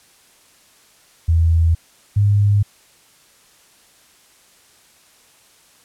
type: tone pair in turn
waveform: sine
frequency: 82.41 / 102.29 Hz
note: E2 / G#2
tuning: 0 / -26 cents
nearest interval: major third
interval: 374 cents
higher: second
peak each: -11 dBFS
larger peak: neither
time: 1.28-1.75 / 2.16-2.63 s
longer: neither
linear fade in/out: 10 ms
effects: white hiss -52 dBFS RMS until 5.84 s + low-pass 11000 Hz 12 dB/octave